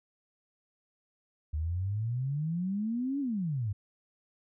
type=exponential two-way sweep; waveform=sine; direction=up then down; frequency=73.9 to 288.6 to 95.7 Hz; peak=-29 dBFS; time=1.53-3.73 s; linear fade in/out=10 ms; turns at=3.2 s; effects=none